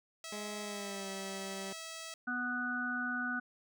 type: tone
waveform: 5% pulse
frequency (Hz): 651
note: E5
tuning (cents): -22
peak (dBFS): -32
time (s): 0.24-2.14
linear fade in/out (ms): 2
type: tone with pitch glide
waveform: 15% pulse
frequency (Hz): 208 to 194.07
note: G#3 to G3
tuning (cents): +3 to -17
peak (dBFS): -35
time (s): 0.32-1.73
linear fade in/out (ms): 5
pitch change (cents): -120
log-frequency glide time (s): 0.62-1.09
type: harmonic tone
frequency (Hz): 246.9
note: B3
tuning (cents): 0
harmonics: 1 / 3 / 5 / 6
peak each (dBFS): -39 / -46 / -44 / -35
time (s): 2.27-3.4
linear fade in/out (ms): 10
effects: none